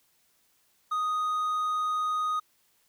triangle tone, 1244.5 Hz, D#6, in tune, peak -24 dBFS, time 0.91-2.4 s, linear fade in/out 10 ms, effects white hiss -68 dBFS RMS until 2.88 s

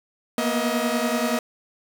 sawtooth tone cluster, 233.4 / 243.8 / 634 Hz, A#3 / B3 / D#5, +2 / -22 / +32 cents, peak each -22 dBFS, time 0.38-1.39 s, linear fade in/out 2 ms, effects none

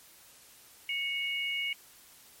sine tone pair together, 2217 / 2864 Hz, C#7 / F7, 0 / +43 cents, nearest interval major third, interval 443 cents, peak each -32 / -34 dBFS, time 0.89-1.73 s, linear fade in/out 2 ms, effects white hiss -56 dBFS RMS until 2.4 s + MP3 64 kbps

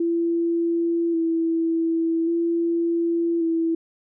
sine tone with vibrato, 333.2 Hz, E4, 19 cents sharp, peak -19 dBFS, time 0-3.75 s, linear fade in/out 5 ms, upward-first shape square, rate 0.44 Hz, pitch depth 21 cents each way, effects none

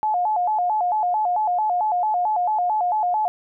sine tone with vibrato, 783 Hz, G5, 2 cents flat, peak -18 dBFS, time 0.03-3.28 s, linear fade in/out 0 ms, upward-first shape square, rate 4.5 Hz, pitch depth 160 cents each way, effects none

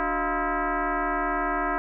sine tone with frequency modulation, 293.7 Hz, D4, in tune, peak -23 dBFS, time 0-1.78 s, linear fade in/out 0 ms, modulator 331 Hz, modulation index 4.4, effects none

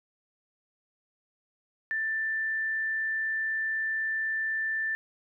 sine tone, 1772 Hz, A6, 12 cents sharp, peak -27 dBFS, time 1.91-4.95 s, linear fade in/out 0 ms, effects none

